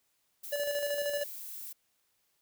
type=noise; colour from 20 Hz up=violet; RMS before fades=-43 dBFS; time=0.43-1.73 s; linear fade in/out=10 ms
type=tone with tremolo; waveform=square; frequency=578 Hz; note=D5; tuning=28 cents flat; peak=-30 dBFS; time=0.52-1.24 s; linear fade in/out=10 ms; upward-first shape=square; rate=13 Hz; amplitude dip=40%
effects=white hiss -75 dBFS RMS until 2.41 s